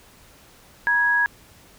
sine tone pair together, 957.1 / 1661.2 Hz, A#5 / G#6, +45 / 0 cents, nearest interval minor seventh, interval 955 cents, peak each -25 / -17 dBFS, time 0.87-1.26 s, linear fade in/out 0 ms, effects pink hiss -51 dBFS RMS until 1.78 s

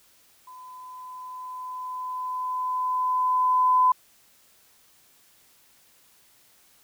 sine tone with level ramp, 1011 Hz, B5, 40 cents sharp, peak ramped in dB -42 to -15 dBFS, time 0.47-3.92 s, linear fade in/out 5 ms, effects white hiss -59 dBFS RMS until 6.83 s

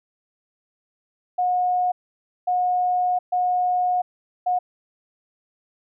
sine tone bursts at uneven times, 724 Hz, F#5, 38 cents flat, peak -18 dBFS, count 4, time 1.38-1.92 / 2.47-3.19 / 3.32-4.02 / 4.46-4.59 s, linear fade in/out 10 ms, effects none

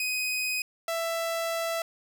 sawtooth tone pair in turn, 2506 / 663.8 Hz, D#7 / E5, +12 / +12 cents, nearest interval octave + major seventh, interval 2300 cents, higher first, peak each -24 / -24 dBFS, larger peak neither, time 0-0.62 / 0.88-1.82 s, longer second, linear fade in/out 2 ms, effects none

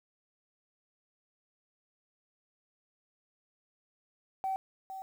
sine tone with echo, 767 Hz, G5, 38 cents flat, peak -29 dBFS, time 4.44-4.56 s, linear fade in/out 0 ms, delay 460 ms, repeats 1, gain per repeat -10 dB, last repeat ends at 5.02 s, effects tanh soft clip ceiling -26 dBFS + 10-bit

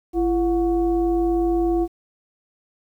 sine tone with frequency modulation, 339.4 Hz, F4, 49 cents flat, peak -17 dBFS, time 0.13-1.88 s, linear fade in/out 50 ms, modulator 388 Hz, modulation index 0.59, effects 9-bit

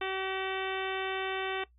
harmonic tone with a mistuned harmonic, 381.5 Hz, G4, 47 cents flat, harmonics 1 / 2 / 3 / 4 / 5 / 6 / 7 / 8 / 9, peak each -35 / -38 / -40 / -41 / -42 / -43 / -43 / -44 / -45 dBFS, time 0.01-1.64 s, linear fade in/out 5 ms, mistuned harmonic 9, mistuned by +61 cents, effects noise-tail reverb RT60 0.1 s tail -17 dB re dry + added 60 Hz sine -60 dBFS peak until 1.78 s

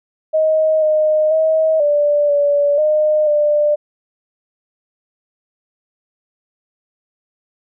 sine tone with pitch steps, 628 / 617 / 635 / 586 / 576 / 611 / 594 Hz, D#5 / D#5 / D#5 / D5 / D5 / D#5 / D5, +16 / -15 / +35 / -4 / -34 / -32 / +20 cents, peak -11 dBFS, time 0.33-3.76 s, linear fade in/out 20 ms, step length 490 ms, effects none

